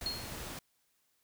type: noise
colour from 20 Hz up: pink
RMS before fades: -43 dBFS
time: 0.01-0.59 s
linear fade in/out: 2 ms
type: tone with exponential decay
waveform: sine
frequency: 4281 Hz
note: C8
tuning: 39 cents sharp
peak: -30 dBFS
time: 0.06-0.38 s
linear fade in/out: 1 ms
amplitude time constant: 69 ms
effects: white hiss -75 dBFS RMS until 1.23 s